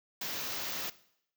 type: band-stop noise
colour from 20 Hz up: white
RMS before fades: -37 dBFS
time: 0.21-0.9 s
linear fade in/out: 5 ms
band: 6700 to 14000 Hz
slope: 48 dB/octave
effects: noise-tail reverb RT60 0.7 s tail -18 dB re dry + high-pass 100 Hz 12 dB/octave